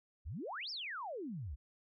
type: exponential two-way sweep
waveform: sine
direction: up then down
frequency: 58.27 to 5570 to 58.27 Hz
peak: -40 dBFS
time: 0.25-1.56 s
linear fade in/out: 20 ms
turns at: 0.7 s
effects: none